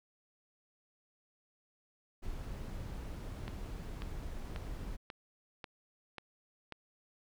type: noise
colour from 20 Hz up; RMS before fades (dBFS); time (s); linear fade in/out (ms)
brown; -42; 2.22-4.97; 20
type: click train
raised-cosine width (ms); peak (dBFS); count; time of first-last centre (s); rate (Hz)
0.3; -27; 7; 3.48-6.723; 1.85
effects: none